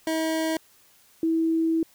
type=tone pair in turn; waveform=25% pulse / sine; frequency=320.2 / 325.6 Hz; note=D#4 / E4; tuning=+50 / -21 cents; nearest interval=unison; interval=29 cents; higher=second; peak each=-20 dBFS; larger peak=neither; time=0.07-0.57 / 1.23-1.83 s; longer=second; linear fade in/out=2 ms; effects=white hiss -58 dBFS RMS until 1.94 s